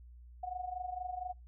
sine tone with amplitude modulation, 730 Hz, F#5, 24 cents flat, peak -34 dBFS, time 0.43-1.33 s, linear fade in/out 5 ms, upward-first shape sine, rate 24.3 Hz, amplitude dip 75%, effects noise-tail reverb RT60 0.2 s tail -26 dB re dry + added 60 Hz sine -51 dBFS peak until 1.47 s

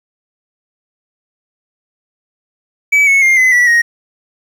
triangle tone with pitch steps, 2290 / 2201 / 2115 / 2032 / 1952.5 / 1876.2 Hz, D7 / C#7 / C7 / B6 / B6 / A#6, -44 / -13 / +18 / +49 / -20 / +11 cents, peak -5 dBFS, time 2.92-3.82 s, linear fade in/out 10 ms, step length 150 ms, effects 7-bit

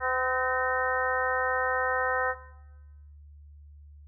harmonic tone with a mistuned harmonic, 255.5 Hz, C4, 41 cents flat, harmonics 2 / 3 / 4 / 5 / 6 / 7, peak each -32 / -32 / -32 / -32 / -32 / -32 dBFS, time 0-2.35 s, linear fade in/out 50 ms, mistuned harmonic 7, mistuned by +45 cents, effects noise-tail reverb RT60 1.0 s tail -17 dB re dry + added 73 Hz sine -47 dBFS peak until 4.07 s

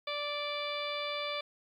harmonic tone, 585 Hz, D5, 7 cents flat, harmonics 1 / 2 / 3 / 4 / 5 / 6 / 7 / 8, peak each -38 / -40 / -49 / -40 / -48 / -40 / -49 / -48 dBFS, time 0.07-1.41 s, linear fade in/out 5 ms, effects 11-bit

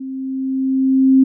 sine tone with level ramp, 264.8 Hz, C4, 21 cents sharp, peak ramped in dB -25 to -6 dBFS, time 0-1.24 s, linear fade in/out 10 ms, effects none

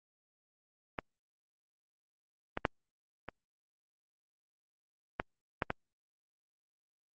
clicks, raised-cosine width 0.5 ms, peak -19 / -18 / -11 / -25 / -16 / -14 / -16 dBFS, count 7, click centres 0.988 / 2.574 / 2.652 / 3.287 / 5.199 / 5.622 / 5.704 s, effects Opus 32 kbps

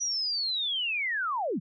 sine linear sweep, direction down, 5900 to 128.7 Hz, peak -27 dBFS, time 0-1.6 s, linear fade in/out 20 ms, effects none

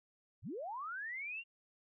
sine linear sweep, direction up, 61.74 to 2822 Hz, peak -40 dBFS, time 0.42-1.44 s, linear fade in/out 50 ms, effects none

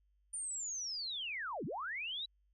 sine linear two-way sweep, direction down then up, 9240 to 123.47 to 3974 Hz, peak -38 dBFS, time 0.33-2.26 s, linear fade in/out 10 ms, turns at 1.65 s, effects added 50 Hz sine -70 dBFS peak until 2.53 s

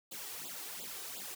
white noise with flanger, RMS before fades -44 dBFS, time 0.11-1.35 s, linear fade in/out 10 ms, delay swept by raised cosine 0.25 to 2.65 ms, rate 2.8 Hz, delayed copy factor +0.95, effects high-pass 150 Hz 12 dB/octave

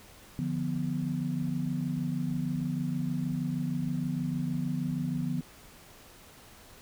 sine chord, B diminished, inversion first, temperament equal with one note detuned, 148.2 / 174.61 / 246.9 Hz, D3 / F3 / B3, +16 / 0 / 0 cents, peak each -33 dBFS, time 0.39-5.41 s, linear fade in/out 0 ms, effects pink hiss -53 dBFS RMS until 6.81 s

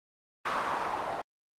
blue noise with low-pass filter sweep, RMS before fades -32 dBFS, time 0.45-1.22 s, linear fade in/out 10 ms, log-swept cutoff 1200 to 770 Hz, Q 2.5, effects Opus 32 kbps

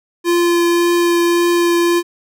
square tone with vibrato, 344.9 Hz, F4, 22 cents flat, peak -12 dBFS, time 0.24-2.03 s, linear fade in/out 50 ms, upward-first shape triangle, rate 1.8 Hz, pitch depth 10 cents each way, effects none

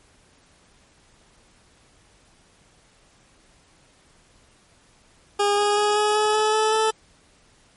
20% pulse tone with pitch steps, 408.1 / 412.4 / 416.7 / 421 / 425.4 / 429.9 / 434.4 / 438.9 Hz, G#4 / G#4 / G#4 / G#4 / G#4 / A4 / A4 / A4, -30 / -12 / +6 / +24 / +42 / -40 / -22 / -4 cents, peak -13 dBFS, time 5.39-6.91 s, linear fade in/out 10 ms, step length 190 ms, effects pink hiss -57 dBFS RMS until 7.76 s + MP3 48 kbps

